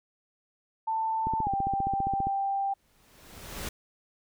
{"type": "tone with pitch glide", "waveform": "sine", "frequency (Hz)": [889, 787.4], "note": ["A5", "G5"], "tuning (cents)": [18, 8], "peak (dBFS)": -26, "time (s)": [0.87, 2.74], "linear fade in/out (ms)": 10, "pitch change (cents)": -210, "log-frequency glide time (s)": [1.42, 1.49]}
{"type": "click train", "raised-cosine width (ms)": 3, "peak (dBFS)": -21, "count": 16, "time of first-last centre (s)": [1.27, 2.27], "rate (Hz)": 15}
{"type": "noise with exponential growth", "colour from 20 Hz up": "pink", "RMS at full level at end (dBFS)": -34, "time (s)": [2.72, 3.69], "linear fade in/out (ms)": 5, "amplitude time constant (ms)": 210}
{"effects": []}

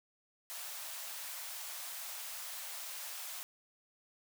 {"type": "high-pass noise", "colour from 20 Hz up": "white", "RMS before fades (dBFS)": -44, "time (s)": [0.5, 3.43], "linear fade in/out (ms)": 0, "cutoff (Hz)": 570, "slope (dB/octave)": 48, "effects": []}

